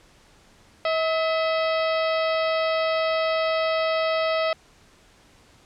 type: harmonic tone with a mistuned harmonic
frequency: 642 Hz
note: E5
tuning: 46 cents flat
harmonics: 1 / 2 / 3 / 4 / 5 / 6 / 7 / 8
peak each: -22 / -28 / -32 / -34 / -36 / -38 / -39 / -40 dBFS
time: 0.85-4.53 s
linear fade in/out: 2 ms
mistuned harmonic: 3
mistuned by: +67 cents
effects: pink hiss -55 dBFS RMS until 5.65 s + low-pass 8000 Hz 12 dB/octave